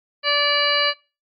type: harmonic tone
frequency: 580 Hz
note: D5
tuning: 22 cents flat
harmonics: 1 / 2 / 3 / 4 / 5 / 7 / 8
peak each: -24 / -24 / -24 / -24 / -24 / -24 / -24 dBFS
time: 0.23-0.94 s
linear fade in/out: 50 ms
effects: noise-tail reverb RT60 0.3 s tail -21 dB re dry + MP3 48 kbps